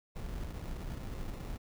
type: noise with sample-and-hold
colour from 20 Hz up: brown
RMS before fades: -40 dBFS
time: 0.15-1.58 s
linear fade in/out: 20 ms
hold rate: 1575 Hz
effects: none